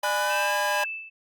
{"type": "chord", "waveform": "45% pulse", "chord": "G# diminished", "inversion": "second", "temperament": "just", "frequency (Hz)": [598, 830.6, 996.7], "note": ["D5", "G#5", "B5"], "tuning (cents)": [31, 0, 16], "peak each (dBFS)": -29, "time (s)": [0.03, 0.84], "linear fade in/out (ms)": 5}
{"type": "tone with pitch glide", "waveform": "sine", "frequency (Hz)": [1468, 1628.8], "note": ["F#6", "G#6"], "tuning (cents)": [-14, -34], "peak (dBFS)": -28, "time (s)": [0.04, 0.85], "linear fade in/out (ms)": 5, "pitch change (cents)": 180, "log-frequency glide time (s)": [0.16, 0.52]}
{"type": "tone with tremolo", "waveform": "sine", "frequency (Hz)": 2637, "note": "E7", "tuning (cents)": 0, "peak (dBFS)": -29, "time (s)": [0.29, 1.1], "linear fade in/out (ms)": 20, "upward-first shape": "sine", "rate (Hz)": 2.2, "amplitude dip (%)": 75}
{"effects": ["Opus 48 kbps"]}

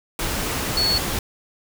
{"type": "tone in noise", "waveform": "sine", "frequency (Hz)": 4401, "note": "C#8", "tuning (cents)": -13, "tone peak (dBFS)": -18, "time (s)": [0.77, 0.98], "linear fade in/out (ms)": 2, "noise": "pink", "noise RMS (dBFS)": -25, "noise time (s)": [0.19, 1.19], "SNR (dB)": 4, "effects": []}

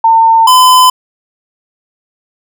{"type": "tone pair in turn", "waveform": ["sine", "square"], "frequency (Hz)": [904, 1014.7], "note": ["A5", "B5"], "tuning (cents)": [47, 47], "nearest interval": "major second", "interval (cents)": 200, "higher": "second", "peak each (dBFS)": -3, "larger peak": "neither", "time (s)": [[0.04, 0.47], [0.47, 0.9]], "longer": "neither", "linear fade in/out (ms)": 5, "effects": []}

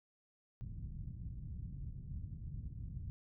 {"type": "low-pass noise", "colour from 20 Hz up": "white", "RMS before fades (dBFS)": -45, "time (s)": [0.61, 3.1], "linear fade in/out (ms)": 0, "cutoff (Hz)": 140, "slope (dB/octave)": 24, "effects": []}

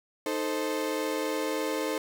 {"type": "chord", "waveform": "35% pulse", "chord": "A diminished", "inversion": "second", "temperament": "equal", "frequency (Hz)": [311.1, 440, 523.3], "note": ["Eb4", "A4", "C5"], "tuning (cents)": [0, 0, 0], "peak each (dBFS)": -31, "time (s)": [0.26, 1.98], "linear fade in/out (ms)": 2, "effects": []}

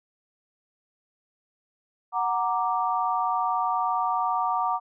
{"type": "chord", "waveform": "sine", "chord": "Gb augmented", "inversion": "none", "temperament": "equal", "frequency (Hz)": [740, 932.3, 1174.7], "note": ["Gb5", "Bb5", "D6"], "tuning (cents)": [0, 0, 0], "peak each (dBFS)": -27, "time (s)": [2.12, 4.8], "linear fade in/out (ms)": 50, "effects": []}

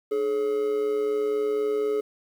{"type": "tone with amplitude modulation", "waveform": "triangle", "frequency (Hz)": 424.1, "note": "G#4", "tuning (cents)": 36, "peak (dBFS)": -18, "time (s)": [0.11, 2.01], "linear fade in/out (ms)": 10, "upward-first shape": "sine", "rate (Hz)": 124, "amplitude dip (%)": 55, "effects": ["9-bit"]}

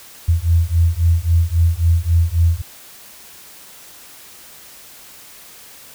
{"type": "beating tone pair", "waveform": "sine", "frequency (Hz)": [82.2, 85.9], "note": ["E2", "F2"], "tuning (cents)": [-4, -28], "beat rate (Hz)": 3.7, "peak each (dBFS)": -15, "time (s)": [0.28, 2.62], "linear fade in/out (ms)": 10, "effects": ["white hiss -41 dBFS RMS until 5.94 s"]}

